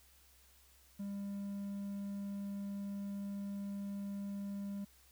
triangle tone, 200 Hz, G3, 35 cents sharp, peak -37 dBFS, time 0.99-4.85 s, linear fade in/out 10 ms, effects added 65 Hz sine -67 dBFS peak until 5.11 s + white hiss -66 dBFS RMS until 5.11 s

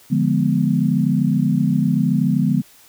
sine chord, D diminished seventh, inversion none, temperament equal, 146.83 / 174.61 / 207.7 / 246.9 Hz, D3 / F3 / Ab3 / Cb4, 0 / 0 / 0 / 0 cents, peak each -20 dBFS, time 0.1-2.62 s, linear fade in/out 20 ms, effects white hiss -49 dBFS RMS until 2.88 s

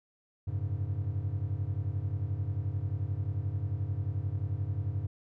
triangle chord, F# suspended second, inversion none, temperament equal, 92.5 / 103.83 / 138.59 Hz, F#2 / G#2 / C#3, 0 / 0 / 0 cents, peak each -32 / -31 / -37 dBFS, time 0.47-5.07 s, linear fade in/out 10 ms, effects none

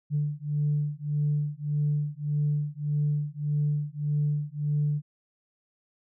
sine beating tone pair, 146.83 / 148.53 Hz, D3 / D3, 0 / +20 cents, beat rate 1.7 Hz, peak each -27 / -27 dBFS, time 0.1-5.02 s, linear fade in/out 50 ms, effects tanh soft clip ceiling -18 dBFS

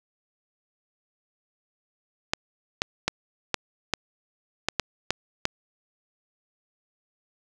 clicks, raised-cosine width 0.2 ms, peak -5 dBFS, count 9, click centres 2.335 / 2.819 / 3.08 / 3.543 / 3.937 / 4.686 / 4.797 / 5.106 / 5.454 s, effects none

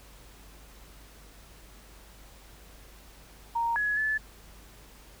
sine tone with pitch steps, 930 / 1686 / 1735 Hz, A#5 / G#6 / A6, -4 / +26 / -25 cents, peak -25 dBFS, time 3.55-4.18 s, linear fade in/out 10 ms, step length 210 ms, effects added 50 Hz sine -52 dBFS peak until 5.2 s + pink hiss -54 dBFS RMS until 5.2 s

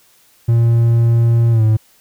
triangle tone with pitch glide, 116.54 to 109.37 Hz, A#2 to A2, 0 to -10 cents, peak -7 dBFS, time 0.48-1.77 s, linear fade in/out 10 ms, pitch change -110 cents, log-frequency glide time 1.51-1.63 s, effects white hiss -52 dBFS RMS until 2 s

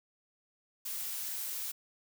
blue noise, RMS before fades -38 dBFS, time 0.85-1.72 s, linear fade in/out 10 ms, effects none

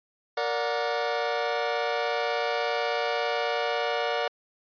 sawtooth chord, Bb augmented, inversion none, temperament just, 466.2 / 582.7 / 728.4 Hz, Bb4 / D5 / F#5, 0 / -14 / -27 cents, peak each -26 dBFS, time 0.37-4.28 s, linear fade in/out 5 ms, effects resampled to 11025 Hz

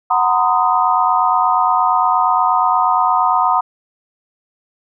sine chord, C half-diminished seventh, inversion second, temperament equal with one note detuned, 740 / 932.3 / 1020.8 / 1244.5 Hz, Gb5 / Bb5 / C6 / Eb6, 0 / 0 / -43 / 0 cents, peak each -17 dBFS, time 0.1-3.61 s, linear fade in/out 10 ms, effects none

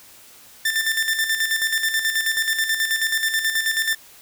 sawtooth tone with tremolo, 1783 Hz, A6, 22 cents sharp, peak -14 dBFS, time 0.65-3.95 s, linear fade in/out 5 ms, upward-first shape square, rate 9.3 Hz, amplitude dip 55%, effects white hiss -47 dBFS RMS until 4.21 s

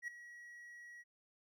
triangle tone with ADSR envelope, 1916 Hz, A#6, 47 cents sharp, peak -36 dBFS, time 0.02-1.04 s, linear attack 58 ms, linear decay 5 ms, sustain -14 dB, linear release 34 ms, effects none

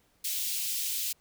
white high-pass noise, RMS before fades -32 dBFS, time 0.24-1.13 s, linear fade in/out 10 ms, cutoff 2700 Hz, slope 24 dB/octave, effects pink hiss -68 dBFS RMS until 1.2 s

